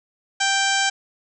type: harmonic tone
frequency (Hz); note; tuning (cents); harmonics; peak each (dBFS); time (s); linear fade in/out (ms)
784; G5; 0; 1 / 2 / 3 / 4 / 5 / 6 / 7 / 8 / 9 / 10; -24 / -22 / -28 / -26 / -31 / -32 / -30 / -30 / -31 / -31; 0.4-0.9; 10
effects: none